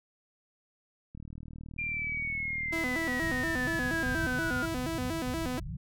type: click train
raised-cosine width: 5 ms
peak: -32 dBFS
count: 126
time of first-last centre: 1.15-4.347 s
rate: 39.1 Hz
type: linear sweep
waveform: sine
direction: down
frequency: 2396 to 1405 Hz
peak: -31 dBFS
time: 1.78-4.66 s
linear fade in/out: 10 ms
type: tone with vibrato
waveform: sawtooth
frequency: 287 Hz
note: D4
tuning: 40 cents flat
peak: -28 dBFS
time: 2.72-5.6 s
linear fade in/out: 10 ms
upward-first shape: square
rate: 4.2 Hz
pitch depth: 230 cents each way
type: low-pass noise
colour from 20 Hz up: white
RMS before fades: -39 dBFS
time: 3.22-5.77 s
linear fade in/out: 10 ms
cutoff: 180 Hz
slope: 96 dB/octave
effects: none